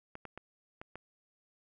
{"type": "clicks", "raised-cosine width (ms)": 0.5, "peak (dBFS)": -29, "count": 5, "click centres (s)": [0.154, 0.253, 0.376, 0.815, 0.956], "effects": []}